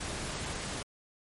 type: noise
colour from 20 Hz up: pink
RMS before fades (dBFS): -37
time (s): 0-0.83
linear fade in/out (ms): 10
effects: MP3 48 kbps